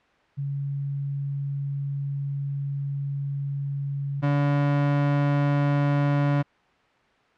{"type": "tone pair in turn", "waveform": ["sine", "35% pulse"], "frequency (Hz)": [140, 143.44], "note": ["C#3", "D3"], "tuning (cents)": [18, -40], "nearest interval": "unison", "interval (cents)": 42, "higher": "second", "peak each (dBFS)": [-26, -18], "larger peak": "second", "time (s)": [[0.37, 4.22], [4.22, 6.43]], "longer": "first", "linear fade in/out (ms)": 20, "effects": ["white hiss -60 dBFS RMS until 7.37 s", "low-pass 2000 Hz 12 dB/octave"]}